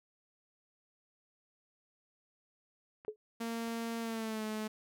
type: clicks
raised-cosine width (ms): 0.5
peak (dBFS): -37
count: 2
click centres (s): 3.049 / 3.68
type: tone with exponential decay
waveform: sine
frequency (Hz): 427.3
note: G#4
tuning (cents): +49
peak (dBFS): -30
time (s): 3.08-3.16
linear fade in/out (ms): 1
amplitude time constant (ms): 17
type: tone with pitch glide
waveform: sawtooth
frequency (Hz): 230 to 215.8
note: A#3 to A3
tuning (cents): -23 to -33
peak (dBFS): -32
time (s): 3.4-4.68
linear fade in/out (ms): 10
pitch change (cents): -110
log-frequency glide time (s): 4-4.44
effects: none